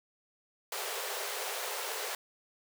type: high-pass noise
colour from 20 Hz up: pink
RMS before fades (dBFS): -37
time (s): 0.72-2.15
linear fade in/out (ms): 2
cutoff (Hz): 390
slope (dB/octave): 96
effects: none